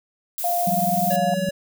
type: noise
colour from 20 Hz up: violet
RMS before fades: -28 dBFS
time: 0.38-1.16 s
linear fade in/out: 0 ms
type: tone with pitch glide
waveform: sine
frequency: 698.5 to 704.6 Hz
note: F5 to F5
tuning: 0 to +15 cents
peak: -20 dBFS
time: 0.44-1.34 s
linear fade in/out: 2 ms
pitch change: +15 cents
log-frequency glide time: 0.71-1.09 s
type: tone with tremolo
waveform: sine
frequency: 185 Hz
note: F#3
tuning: in tune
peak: -19 dBFS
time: 0.67-1.49 s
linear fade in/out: 2 ms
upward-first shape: sine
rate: 20 Hz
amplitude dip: 100%
type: tone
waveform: square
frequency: 565 Hz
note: C#5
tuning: 33 cents sharp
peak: -25 dBFS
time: 1.1-1.51 s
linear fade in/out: 10 ms
effects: none